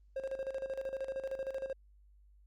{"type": "tone with tremolo", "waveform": "triangle", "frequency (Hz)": 535, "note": "C5", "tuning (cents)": 38, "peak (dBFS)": -32, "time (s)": [0.16, 1.73], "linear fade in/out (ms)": 5, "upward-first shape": "square", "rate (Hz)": 13, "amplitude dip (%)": 70, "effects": ["added 50 Hz sine -59 dBFS peak until 2.46 s", "Opus 32 kbps"]}